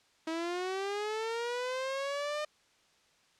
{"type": "linear sweep", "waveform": "sawtooth", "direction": "up", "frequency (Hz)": [318.6, 608], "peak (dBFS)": -29, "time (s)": [0.27, 2.45], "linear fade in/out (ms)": 5, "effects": ["white hiss -67 dBFS RMS until 3.39 s", "low-pass 6000 Hz 12 dB/octave"]}